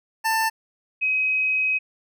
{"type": "tone pair in turn", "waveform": ["25% pulse", "sine"], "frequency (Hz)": [890, 2533], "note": ["A5", "D#7"], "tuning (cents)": [20, 30], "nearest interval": "octave + tritone", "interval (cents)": 1810, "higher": "second", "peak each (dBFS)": [-16, -19], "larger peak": "first", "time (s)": [[0.24, 0.5], [1.01, 1.79]], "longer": "second", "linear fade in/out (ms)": 20, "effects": []}